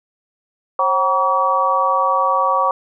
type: harmonic tone with a mistuned harmonic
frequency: 189.8 Hz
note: F#3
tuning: 44 cents sharp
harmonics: 3 / 4 / 5 / 6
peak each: -21 / -22 / -20 / -16 dBFS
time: 0.79-2.71 s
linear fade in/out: 2 ms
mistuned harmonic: 3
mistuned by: -96 cents
effects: none